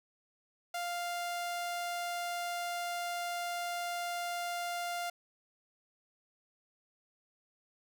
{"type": "tone", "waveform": "sawtooth", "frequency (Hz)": 698.5, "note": "F5", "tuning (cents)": 0, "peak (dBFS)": -31, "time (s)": [0.74, 5.1], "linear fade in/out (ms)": 5, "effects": []}